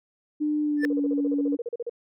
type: tone with pitch glide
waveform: sine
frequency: 300 to 284.6 Hz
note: D4 to C#4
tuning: +37 to +46 cents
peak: -22 dBFS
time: 0.4-1.57 s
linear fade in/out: 20 ms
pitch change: -91 cents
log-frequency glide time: 0.62-1 s
type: tone with exponential growth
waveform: triangle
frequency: 1767 Hz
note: A6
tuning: 7 cents sharp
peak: -19 dBFS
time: 0.77-0.85 s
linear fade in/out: 0 ms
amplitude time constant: 17 ms
type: tone bursts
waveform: sine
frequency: 473.4 Hz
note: A#4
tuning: 27 cents sharp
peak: -27 dBFS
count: 16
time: 0.83-1.896 s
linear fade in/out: 5 ms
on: 31 ms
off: 38 ms
effects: tanh soft clip ceiling -10 dBFS